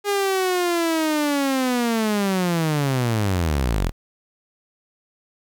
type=linear sweep; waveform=sawtooth; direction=down; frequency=410.7 to 36.99 Hz; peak=-15 dBFS; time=0.04-3.92 s; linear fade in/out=50 ms; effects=9-bit